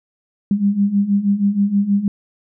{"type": "beating tone pair", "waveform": "sine", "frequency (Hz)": [197.3, 203.6], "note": ["G3", "G#3"], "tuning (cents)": [11, -34], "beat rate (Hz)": 6.3, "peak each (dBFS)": [-19, -15], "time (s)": [0.51, 2.08], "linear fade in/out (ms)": 2, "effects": []}